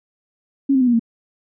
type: tone with pitch steps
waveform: sine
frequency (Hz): 275 / 262.9 / 251.3 / 240.2 / 229.6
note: C#4 / C4 / B3 / B3 / A#3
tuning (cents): -14 / +8 / +30 / -48 / -26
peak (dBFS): -12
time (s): 0.69-0.995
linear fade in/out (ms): 10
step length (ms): 61
effects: none